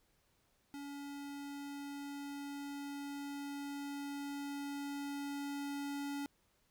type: tone with level ramp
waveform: square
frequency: 283.3 Hz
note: C#4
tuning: 38 cents sharp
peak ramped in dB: -45 to -39 dBFS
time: 0.74-6.26 s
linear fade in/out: 0 ms
effects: pink hiss -75 dBFS RMS until 6.7 s